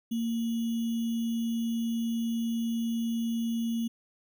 sine tone with sample-and-hold, 230 Hz, A#3, 23 cents flat, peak -27 dBFS, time 0.11-3.88 s, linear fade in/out 10 ms, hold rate 3150 Hz, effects none

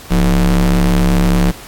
square ring-modulated tone, 69.3 Hz, C#2, in tune, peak -7 dBFS, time 0.1-1.52 s, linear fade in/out 20 ms, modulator 106 Hz, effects pink hiss -35 dBFS RMS until 1.67 s + AAC 64 kbps

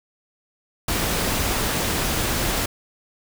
pink noise, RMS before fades -23 dBFS, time 0.88-2.66 s, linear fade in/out 5 ms, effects none

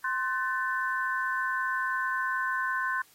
sine chord, F# diminished, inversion second, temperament equal with one note detuned, 1046.5 / 1511.1 / 1760 Hz, C6 / F#6 / A6, 0 / +36 / 0 cents, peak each -31 / -30 / -34 dBFS, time 0.04-3.02 s, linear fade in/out 5 ms, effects white hiss -60 dBFS RMS until 3.14 s + AAC 48 kbps

